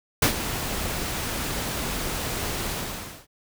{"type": "noise with ADSR envelope", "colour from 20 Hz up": "pink", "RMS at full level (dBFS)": -17, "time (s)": [0.22, 3.27], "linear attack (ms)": 6, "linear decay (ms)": 95, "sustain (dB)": -12, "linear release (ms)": 550, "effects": []}